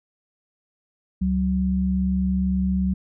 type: tone pair together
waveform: sine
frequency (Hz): 70.3 / 187.68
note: C#2 / F#3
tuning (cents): +25 / +25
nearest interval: octave + perfect fourth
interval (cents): 1700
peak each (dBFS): -25 / -20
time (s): 1.21-2.94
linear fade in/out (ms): 10
effects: none

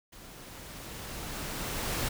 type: noise with level ramp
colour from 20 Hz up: pink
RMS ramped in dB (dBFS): -50 to -31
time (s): 0.12-2.09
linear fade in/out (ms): 10
effects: none

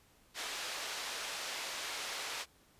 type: band-pass noise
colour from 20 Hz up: white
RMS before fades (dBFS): -41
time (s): 0.34-2.46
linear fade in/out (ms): 50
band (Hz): 470 to 5000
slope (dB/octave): 12
effects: pink hiss -66 dBFS RMS until 2.79 s + resampled to 32000 Hz

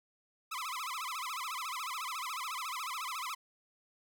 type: tone with vibrato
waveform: sawtooth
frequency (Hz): 1146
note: D6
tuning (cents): -43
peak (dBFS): -33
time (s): 0.51-3.35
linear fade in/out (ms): 10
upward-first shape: sine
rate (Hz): 14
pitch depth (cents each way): 250
effects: none

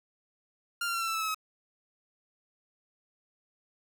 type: tone with pitch steps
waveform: sawtooth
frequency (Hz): 1396.9 / 1379.3 / 1361.8 / 1344.6 / 1327.7 / 1310.9 / 1294.4 / 1278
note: F6 / F6 / F6 / E6 / E6 / E6 / E6 / D#6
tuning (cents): 0 / -22 / -44 / +34 / +12 / -10 / -32 / +46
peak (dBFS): -26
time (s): 0.81-1.346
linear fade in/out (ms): 5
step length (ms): 67
effects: none

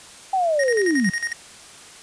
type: linear sweep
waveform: sine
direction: down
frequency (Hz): 783 to 170.7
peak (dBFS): -17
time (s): 0.33-1.1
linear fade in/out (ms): 5
type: tone with tremolo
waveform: square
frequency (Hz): 1867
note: A#6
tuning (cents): +2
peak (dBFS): -22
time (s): 0.59-1.33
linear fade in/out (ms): 5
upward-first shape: square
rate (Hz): 11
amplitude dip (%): 75
effects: white hiss -43 dBFS RMS until 2.02 s + resampled to 22050 Hz

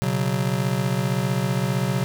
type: chord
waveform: square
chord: B suspended second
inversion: none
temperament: just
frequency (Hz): 123.47 / 138.9 / 185.21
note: B2 / C#3 / F#3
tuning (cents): 0 / +4 / +2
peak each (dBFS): -26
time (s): 0.02-2.04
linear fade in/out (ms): 0
effects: none

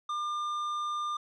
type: tone with tanh clipping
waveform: sine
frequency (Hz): 1200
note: D6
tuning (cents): +37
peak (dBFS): -32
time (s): 0.09-1.17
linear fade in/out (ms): 5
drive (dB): 9
effects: none

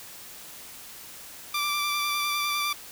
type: tone with vibrato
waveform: 15% pulse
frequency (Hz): 1174.7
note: D6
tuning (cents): 0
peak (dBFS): -19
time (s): 1.54-2.73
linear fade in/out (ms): 5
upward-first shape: square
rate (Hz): 9.9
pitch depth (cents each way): 14
effects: white hiss -44 dBFS RMS until 2.91 s

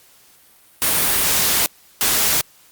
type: noise bursts at uneven times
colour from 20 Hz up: white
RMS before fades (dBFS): -17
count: 2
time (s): 0.82-1.66 / 2.01-2.41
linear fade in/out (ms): 0
effects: white hiss -51 dBFS RMS until 2.71 s + Opus 48 kbps

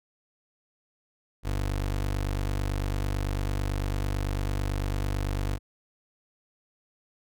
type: tone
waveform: 25% pulse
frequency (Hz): 49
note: G1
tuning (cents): 0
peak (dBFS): -23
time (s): 1.43-5.59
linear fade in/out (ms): 50
effects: none

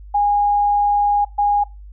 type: tone bursts at uneven times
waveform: sine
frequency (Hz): 820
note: G#5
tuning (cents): -22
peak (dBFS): -13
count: 2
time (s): 0.14-1.25 / 1.38-1.64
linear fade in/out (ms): 10
effects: noise-tail reverb RT60 0.2 s tail -19 dB re dry + added 50 Hz sine -35 dBFS peak until 1.92 s

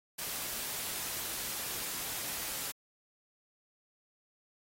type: noise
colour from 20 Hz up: white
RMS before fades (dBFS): -38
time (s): 0.18-2.72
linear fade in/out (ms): 10
effects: AAC 48 kbps

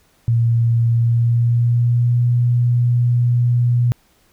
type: tone with pitch glide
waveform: sine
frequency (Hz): 116.54 to 121.07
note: A#2 to B2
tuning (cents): 0 to -34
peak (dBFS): -12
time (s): 0.28-3.92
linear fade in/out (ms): 0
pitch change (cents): +66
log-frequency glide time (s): 0.9-2.24
effects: pink hiss -57 dBFS RMS until 4.32 s

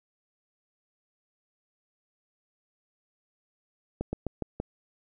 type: slowing click train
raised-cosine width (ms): 2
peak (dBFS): -17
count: 5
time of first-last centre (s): 4.01-4.601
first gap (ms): 120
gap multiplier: 1.14
effects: none

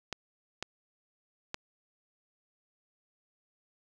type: clicks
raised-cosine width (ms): 0.2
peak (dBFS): -17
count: 3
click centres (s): 0.127 / 0.626 / 1.544
effects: none

